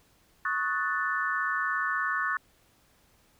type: chord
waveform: sine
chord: D# half-diminished seventh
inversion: third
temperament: equal with one note detuned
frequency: 1108.7 / 1265.5 / 1480 / 1760 Hz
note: C#6 / D#6 / F#6 / A6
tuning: 0 / +29 / 0 / 0 cents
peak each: -32 / -34 / -31 / -31 dBFS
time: 0.45-2.37 s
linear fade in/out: 2 ms
effects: pink hiss -64 dBFS RMS until 3.39 s